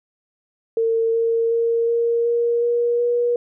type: tone with pitch steps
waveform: sine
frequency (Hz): 454.3 / 458.5 / 462.8 / 467.1 / 471.4 / 475.8 / 480.2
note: A#4 / A#4 / A#4 / A#4 / A#4 / A#4 / B4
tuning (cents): -45 / -29 / -13 / +3 / +19 / +35 / -49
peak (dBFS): -16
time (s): 0.77-3.36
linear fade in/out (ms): 2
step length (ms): 370
effects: none